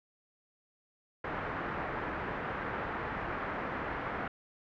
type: low-pass noise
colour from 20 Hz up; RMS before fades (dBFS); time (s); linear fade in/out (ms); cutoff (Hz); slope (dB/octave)
white; -37; 1.24-4.28; 5; 1700; 24
effects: none